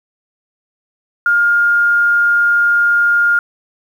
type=tone; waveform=sine; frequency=1413 Hz; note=F6; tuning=20 cents sharp; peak=-9 dBFS; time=1.26-3.39 s; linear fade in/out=2 ms; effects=7-bit